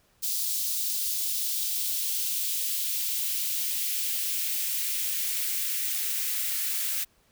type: noise with high-pass filter sweep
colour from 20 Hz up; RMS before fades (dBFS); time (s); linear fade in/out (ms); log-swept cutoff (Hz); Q
blue; -29; 0.22-7.05; 20; 4200 to 1700; 1.4
effects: pink hiss -65 dBFS RMS until 7.31 s